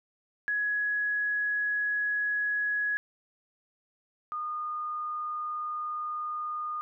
sine tone pair in turn, 1677 / 1222.8 Hz, G#6 / D#6, +16 / -30 cents, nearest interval perfect fourth, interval 546 cents, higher first, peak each -26 / -31 dBFS, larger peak first, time 0.48-2.97 / 4.32-6.81 s, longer neither, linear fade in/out 0 ms, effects none

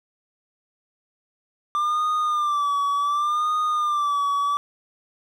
triangle tone with vibrato, 1183 Hz, D6, 12 cents sharp, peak -18 dBFS, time 1.75-4.57 s, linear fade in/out 0 ms, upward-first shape sine, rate 0.68 Hz, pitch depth 72 cents each way, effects none

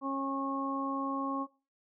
harmonic tone, 272.9 Hz, C#4, 27 cents flat, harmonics 1 / 2 / 3 / 4, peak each -34 / -40 / -42 / -36 dBFS, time 0.01-1.47 s, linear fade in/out 50 ms, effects noise-tail reverb RT60 0.3 s tail -18 dB re dry

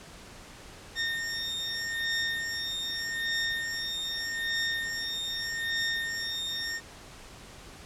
20% pulse beating tone pair, 1832 / 1832.82 Hz, A#6 / A#6, -31 / -30 cents, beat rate 0.82 Hz, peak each -27 / -28 dBFS, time 0.95-6.81 s, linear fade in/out 50 ms, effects pink hiss -48 dBFS RMS until 7.85 s + low-pass 9000 Hz 12 dB/octave

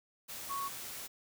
sine tone in noise, 1108.7 Hz, C#6, in tune, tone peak -35 dBFS, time 0.49-0.69 s, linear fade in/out 20 ms, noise white, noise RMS -44 dBFS, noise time 0.28-1.08 s, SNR +6 dB, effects none

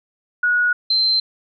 sine tone pair in turn, 1457 / 4110 Hz, F#6 / C8, -27 / -32 cents, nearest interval octave + tritone, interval 1795 cents, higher second, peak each -14 dBFS, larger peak neither, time 0.43-0.73 / 0.9-1.2 s, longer neither, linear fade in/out 5 ms, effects none

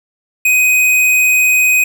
square tone, 2505 Hz, D#7, 11 cents sharp, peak -9 dBFS, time 0.45-1.84 s, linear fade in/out 5 ms, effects none

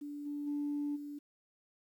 sine tone with level steps, 290.7 Hz, D4, 18 cents flat, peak -40 / -36 / -32 / -41 dBFS, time 0.01-1.19 s, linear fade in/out 10 ms, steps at 0.25 / 0.46 / 0.95 s, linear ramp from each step 20 ms, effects tanh soft clip ceiling -29 dBFS + 11-bit

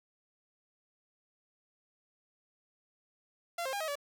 sawtooth tone with pitch steps, 686 / 530 / 807 / 634 / 573 Hz, F5 / C5 / G#5 / D#5 / D5, -31 / +22 / -50 / +32 / -43 cents, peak -30 dBFS, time 3.58-3.955 s, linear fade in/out 5 ms, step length 75 ms, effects none

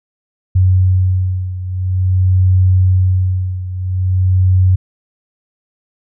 sine beating tone pair, 92.5 / 92.98 Hz, F#2 / F#2, 0 / +9 cents, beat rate 0.48 Hz, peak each -11 / -15 dBFS, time 0.55-4.76 s, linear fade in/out 10 ms, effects none

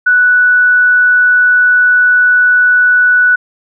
sine tone, 1480 Hz, F#6, in tune, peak -5 dBFS, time 0.06-3.36 s, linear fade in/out 10 ms, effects none

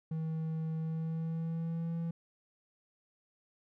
triangle tone with pitch glide, 160 to 166.89 Hz, D#3 to E3, +49 to +22 cents, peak -31 dBFS, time 0.11-2.11 s, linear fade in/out 5 ms, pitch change +73 cents, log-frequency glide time 0.78-1.97 s, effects none

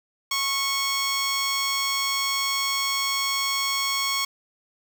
10% pulse tone with amplitude modulation, 1100 Hz, C#6, 14 cents flat, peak -13 dBFS, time 0.31-4.25 s, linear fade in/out 5 ms, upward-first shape sine, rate 241 Hz, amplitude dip 30%, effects none

